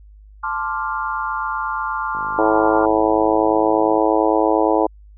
sine chord, D minor seventh, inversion second, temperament equal, 880 / 1046.5 / 1174.7 / 1396.9 Hz, A5 / C6 / D6 / F6, 0 / 0 / 0 / 0 cents, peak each -26 dBFS, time 0.43-2.86 s, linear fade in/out 10 ms
click train, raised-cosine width 2 ms, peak -25 dBFS, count 95, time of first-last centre 2.15-3.975 s, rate 51.5 Hz
harmonic tone, 108.7 Hz, A2, 21 cents flat, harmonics 3 / 4 / 5 / 6 / 7 / 8 / 9, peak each -19 / -20 / -21 / -22 / -22 / -23 / -24 dBFS, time 2.38-4.87 s, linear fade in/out 10 ms
effects added 51 Hz sine -41 dBFS peak until 5.17 s

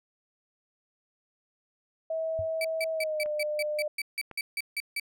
sine tone with pitch glide, 645 to 601.8 Hz, E5 to D5, -38 to +42 cents, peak -28 dBFS, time 2.1-3.88 s, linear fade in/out 5 ms, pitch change -120 cents, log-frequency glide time 2.92-3.26 s
sine tone with exponential decay, 94.8 Hz, F#2, 43 cents sharp, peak -30 dBFS, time 2.39-2.5 s, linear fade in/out 0 ms, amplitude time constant 22 ms
35% pulse tone bursts, 2304 Hz, D7, 34 cents flat, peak -27 dBFS, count 13, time 2.61-4.998 s, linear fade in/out 2 ms, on 36 ms, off 160 ms
clicks, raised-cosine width 0.5 ms, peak -32 / -28 dBFS, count 2, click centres 3.26 / 4.313 s
effects none

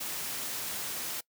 white noise, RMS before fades -36 dBFS, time 0-1.21 s, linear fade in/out 10 ms, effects noise-tail reverb RT60 0.1 s tail -23 dB re dry + high-pass 100 Hz 12 dB/octave

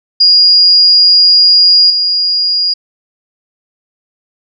sine tone with level steps, 4859 Hz, D#8, 42 cents flat, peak -3 / -9 dBFS, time 0.2-2.74 s, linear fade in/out 10 ms, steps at 1.9 s, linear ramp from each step 2 ms, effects none

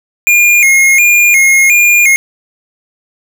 square tone with vibrato, 2280 Hz, C#7, 48 cents sharp, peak -5 dBFS, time 0.27-2.16 s, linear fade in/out 0 ms, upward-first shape square, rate 1.4 Hz, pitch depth 100 cents each way, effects none

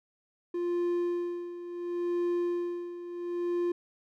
triangle tone with tremolo, 349.2 Hz, F4, in tune, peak -24 dBFS, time 0.54-3.72 s, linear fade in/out 5 ms, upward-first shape sine, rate 0.71 Hz, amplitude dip 75%, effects none

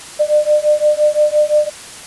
sine beating tone pair, 598 / 603.8 Hz, D5 / D5, +31 / +48 cents, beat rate 5.8 Hz, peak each -13 dBFS, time 0.19-1.7 s, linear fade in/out 20 ms, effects white hiss -33 dBFS RMS until 2.06 s + resampled to 24000 Hz

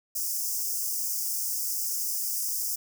white high-pass noise, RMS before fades -30 dBFS, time 0.15-2.76 s, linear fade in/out 10 ms, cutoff 5000 Hz, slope 96 dB/octave, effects none

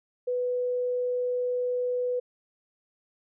sine tone, 495.3 Hz, B4, 5 cents sharp, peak -25 dBFS, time 0.27-2.2 s, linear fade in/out 10 ms, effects none

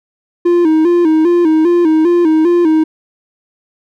triangle tone with vibrato, 331.2 Hz, E4, 8 cents sharp, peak -5 dBFS, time 0.45-2.84 s, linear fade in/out 10 ms, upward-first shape square, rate 2.5 Hz, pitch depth 87 cents each way, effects none

